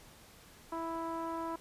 sawtooth tone with low-pass filter, 329.6 Hz, E4, in tune, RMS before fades -38 dBFS, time 0.72-1.56 s, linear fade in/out 5 ms, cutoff 1100 Hz, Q 4.5, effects pink hiss -57 dBFS RMS until 1.6 s + resampled to 32000 Hz

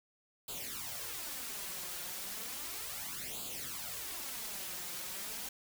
white noise with flanger, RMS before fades -42 dBFS, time 0.48-5.49 s, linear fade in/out 5 ms, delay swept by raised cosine 0.26 to 5.66 ms, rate 0.34 Hz, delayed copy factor +0.75, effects none

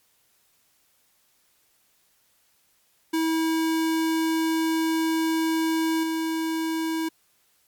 square tone with level steps, 322.9 Hz, E4, 36 cents flat, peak -22 / -25 dBFS, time 3.13-7.09 s, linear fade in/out 10 ms, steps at 6.03 s, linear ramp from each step 5 ms, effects white hiss -65 dBFS RMS until 7.67 s + MP3 96 kbps

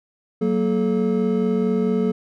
triangle tone cluster, 187.3 / 231.8 / 430.7 Hz, F#3 / A#3 / A4, +21 / -10 / -37 cents, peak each -20 dBFS, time 0.41-2.12 s, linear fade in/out 10 ms, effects none

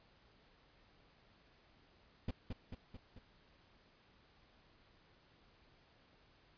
brown noise with echo, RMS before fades -37 dBFS, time 2.28-2.31 s, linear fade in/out 5 ms, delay 220 ms, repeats 4, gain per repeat -4 dB, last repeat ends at 3.19 s, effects pink hiss -68 dBFS RMS until 6.57 s + resampled to 11025 Hz

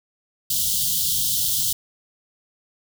white band-stop noise, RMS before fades -22 dBFS, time 0.5-1.73 s, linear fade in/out 5 ms, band 200 to 3000 Hz, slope 96 dB/octave, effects none

